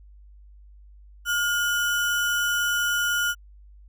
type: tone with sample-and-hold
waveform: sine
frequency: 1424 Hz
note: F6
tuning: 33 cents sharp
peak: -21 dBFS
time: 1.25-3.35 s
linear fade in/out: 50 ms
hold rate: 4410 Hz
effects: added 50 Hz sine -46 dBFS peak until 3.88 s